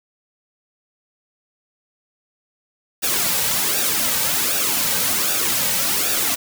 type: noise with flanger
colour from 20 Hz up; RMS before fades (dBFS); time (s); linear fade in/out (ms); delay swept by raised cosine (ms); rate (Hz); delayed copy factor
white; -20; 3.02-6.36; 20; 0.95 to 2.95; 1.3; -0.65
effects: none